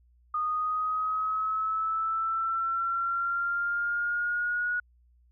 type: linear sweep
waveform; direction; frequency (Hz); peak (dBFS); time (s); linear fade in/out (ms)
sine; up; 1229 to 1459; -26; 0.34-4.8; 5
effects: added 60 Hz sine -59 dBFS peak until 5.31 s